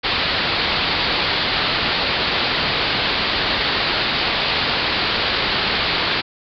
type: low-pass noise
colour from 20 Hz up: white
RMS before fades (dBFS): -20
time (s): 0.03-6.22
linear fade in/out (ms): 20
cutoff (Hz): 4700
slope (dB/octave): 96
effects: none